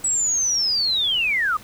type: linear sweep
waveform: sine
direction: down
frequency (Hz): 7902 to 1170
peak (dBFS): -18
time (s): 0.04-1.57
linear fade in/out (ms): 5
effects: pink hiss -44 dBFS RMS until 1.63 s